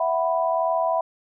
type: chord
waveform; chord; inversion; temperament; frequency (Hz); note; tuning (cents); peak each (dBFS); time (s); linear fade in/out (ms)
sine; E suspended second; none; just; 659.3 / 741.7 / 988.9; E5 / F#5 / B5; 0 / +4 / +2; -22 / -26 / -25; 0-1.01; 5
effects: none